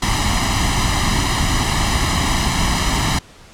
pink noise with comb filter, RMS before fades -17 dBFS, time 0.02-3.19 s, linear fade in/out 5 ms, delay 1 ms, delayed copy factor +0.75, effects pink hiss -44 dBFS RMS until 3.53 s + low-pass 8000 Hz 12 dB/octave

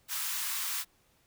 white high-pass noise, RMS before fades -34 dBFS, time 0.08-0.85 s, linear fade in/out 50 ms, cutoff 920 Hz, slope 48 dB/octave, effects pink hiss -68 dBFS RMS until 1.26 s

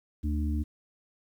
harmonic tone, 74.8 Hz, D2, 32 cents sharp, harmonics 1 / 3 / 4, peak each -27 / -35 / -36 dBFS, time 0.23-0.64 s, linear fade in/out 20 ms, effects 10-bit

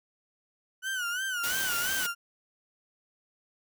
35% pulse tone with vibrato, 1480 Hz, F#6, in tune, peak -28 dBFS, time 0.82-2.15 s, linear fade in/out 50 ms, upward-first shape sine, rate 2.9 Hz, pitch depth 110 cents each way
white noise, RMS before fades -33 dBFS, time 1.43-2.07 s, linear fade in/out 10 ms
effects none

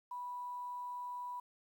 sine tone with quantisation, 982 Hz, B5, 10 cents flat, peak -40 dBFS, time 0.11-1.4 s, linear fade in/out 5 ms, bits 11, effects none

